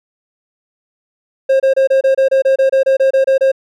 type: tone bursts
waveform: triangle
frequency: 535 Hz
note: C5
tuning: 38 cents sharp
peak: -6 dBFS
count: 15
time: 1.49-3.518 s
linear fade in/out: 10 ms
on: 110 ms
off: 27 ms
effects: none